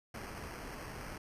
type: noise with sample-and-hold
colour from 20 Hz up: pink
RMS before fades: -45 dBFS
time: 0.14-1.18 s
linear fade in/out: 5 ms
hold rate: 3675 Hz
effects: resampled to 32000 Hz